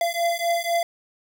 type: beating tone pair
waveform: square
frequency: 681 / 685 Hz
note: F5 / F5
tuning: -44 / -34 cents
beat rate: 4 Hz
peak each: -25 dBFS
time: 0.01-0.83 s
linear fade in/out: 2 ms
effects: none